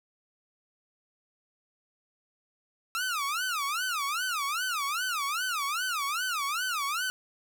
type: tone with vibrato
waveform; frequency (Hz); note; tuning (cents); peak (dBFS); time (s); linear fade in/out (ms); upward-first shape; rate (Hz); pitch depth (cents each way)
sawtooth; 1300; E6; -24; -25; 2.95-7.1; 0; sine; 2.5; 280
effects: none